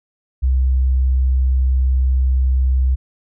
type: tone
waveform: sine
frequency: 64.7 Hz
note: C2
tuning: 19 cents flat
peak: -12 dBFS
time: 0.42-2.96 s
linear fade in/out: 20 ms
effects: none